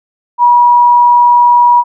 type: tone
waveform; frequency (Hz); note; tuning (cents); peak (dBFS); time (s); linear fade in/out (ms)
sine; 965; B5; -40; -3; 0.38-1.84; 50
effects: none